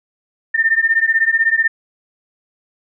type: beating tone pair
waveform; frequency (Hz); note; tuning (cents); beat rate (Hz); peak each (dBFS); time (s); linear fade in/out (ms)
sine; 1799 / 1815; A6 / A#6; +38 / -47; 16; -15 / -15; 0.54-1.68; 10
effects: none